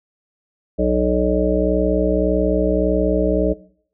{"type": "harmonic tone", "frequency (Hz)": 61.74, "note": "B1", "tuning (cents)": 0, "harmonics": [1, 3, 5, 7, 9, 10], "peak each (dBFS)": [-22, -22, -22, -22, -22, -22], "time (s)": [0.78, 3.54], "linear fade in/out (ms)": 20, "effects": ["noise-tail reverb RT60 0.6 s tail -20 dB re dry"]}